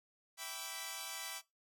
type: chord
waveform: 5% pulse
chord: E minor seventh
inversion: none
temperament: equal with one note detuned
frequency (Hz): 659.3 / 784 / 987.8 / 1151.8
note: E5 / G5 / B5 / D6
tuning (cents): 0 / 0 / 0 / -34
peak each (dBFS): -38 / -36 / -36 / -35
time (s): 0.37-1.42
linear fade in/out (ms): 50
effects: noise-tail reverb RT60 0.2 s tail -19 dB re dry